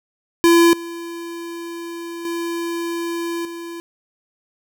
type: tone with level steps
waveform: square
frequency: 338.6 Hz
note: E4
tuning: 46 cents sharp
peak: -10 / -29 / -23 / -30 dBFS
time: 0.44-3.8 s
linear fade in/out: 0 ms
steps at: 0.73 / 2.25 / 3.45 s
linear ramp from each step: 2 ms
effects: none